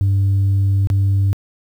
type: tone with dropouts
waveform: sine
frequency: 98 Hz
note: G2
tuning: in tune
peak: -10 dBFS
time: 0.01-1.33 s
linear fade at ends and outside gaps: 0 ms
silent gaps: 0.872-0.901 s
effects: tanh soft clip ceiling -11 dBFS + 8-bit